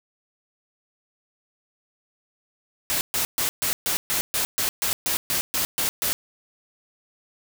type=noise bursts; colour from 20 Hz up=white; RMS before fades=-24 dBFS; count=14; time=2.9-6.13 s; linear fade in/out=0 ms; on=110 ms; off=130 ms; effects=none